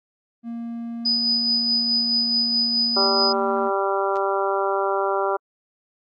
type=tone; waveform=triangle; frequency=233.1 Hz; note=A#3; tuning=in tune; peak=-26 dBFS; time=0.43-3.71 s; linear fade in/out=50 ms
type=tone with tremolo; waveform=sine; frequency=4978 Hz; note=D#8; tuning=in tune; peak=-17 dBFS; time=1.05-3.33 s; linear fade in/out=10 ms; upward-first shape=sine; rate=4.7 Hz; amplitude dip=35%
type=harmonic tone; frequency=196 Hz; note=G3; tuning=in tune; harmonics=2 / 3 / 4 / 5 / 6 / 7; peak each=-24 / -26 / -27 / -28 / -29 / -29 dBFS; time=2.96-5.37 s; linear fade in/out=10 ms
type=clicks; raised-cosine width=0.2 ms; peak=-26 dBFS; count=2; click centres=4.158 / 4.168 s
effects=AAC 64 kbps